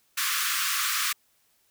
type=high-pass noise; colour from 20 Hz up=pink; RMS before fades=-27 dBFS; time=0.17-1.13 s; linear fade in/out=10 ms; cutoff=1100 Hz; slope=96 dB/octave; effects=white hiss -67 dBFS RMS until 1.7 s